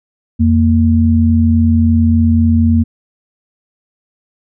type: tone pair together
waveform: sine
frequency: 86.49 / 230.9 Hz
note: F2 / A#3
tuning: -16 / -16 cents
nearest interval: octave + perfect fourth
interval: 1700 cents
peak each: -10 dBFS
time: 0.39-2.84 s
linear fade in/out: 20 ms
effects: none